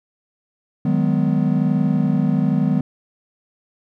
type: chord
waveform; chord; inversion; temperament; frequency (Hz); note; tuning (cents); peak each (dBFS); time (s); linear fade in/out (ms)
triangle; G# minor seventh; second; just; 155.74 / 186.89 / 207.7 / 249.2; D#3 / F#3 / G#3 / B3; +2 / +18 / 0 / +16; -18 / -19 / -20 / -19; 0.85-2.81; 5
effects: none